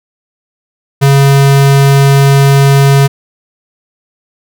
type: tone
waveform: square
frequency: 138.59 Hz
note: C#3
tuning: in tune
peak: -4 dBFS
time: 1.01-3.08 s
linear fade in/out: 20 ms
effects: none